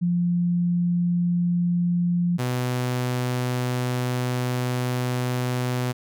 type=tone pair in turn; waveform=sine / sawtooth; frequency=174.61 / 125.01 Hz; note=F3 / B2; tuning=0 / +21 cents; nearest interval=tritone; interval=579 cents; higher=first; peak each=-19 dBFS; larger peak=neither; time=0.01-2.38 / 2.38-5.93 s; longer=second; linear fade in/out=20 ms; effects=none